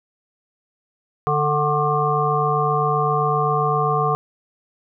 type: harmonic tone with a mistuned harmonic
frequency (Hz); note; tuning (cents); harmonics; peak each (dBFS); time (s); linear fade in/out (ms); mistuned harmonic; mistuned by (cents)
147.9; D3; +13; 1 / 3 / 5 / 7 / 8; -23 / -23 / -23 / -23 / -23; 1.27-4.15; 0; 7; +66
effects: none